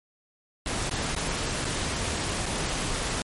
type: noise with dropouts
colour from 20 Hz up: pink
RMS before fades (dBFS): -29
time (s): 0.66-3.22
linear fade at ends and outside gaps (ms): 1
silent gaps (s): 0.896-0.911 / 1.151-1.163 / 1.646-1.651 / 2.458-2.462
effects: MP3 48 kbps